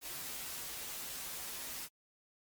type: noise with comb filter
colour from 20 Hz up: white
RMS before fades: -43 dBFS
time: 0.01-1.89 s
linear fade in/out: 50 ms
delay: 10 ms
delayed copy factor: -0.75
effects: MP3 96 kbps